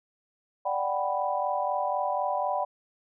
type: chord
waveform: sine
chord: G major seventh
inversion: second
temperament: equal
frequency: 587.3 / 740 / 784 / 987.8 Hz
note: D5 / F#5 / G5 / B5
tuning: 0 / 0 / 0 / 0 cents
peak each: -31 dBFS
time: 0.65-2.65 s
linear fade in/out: 10 ms
effects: none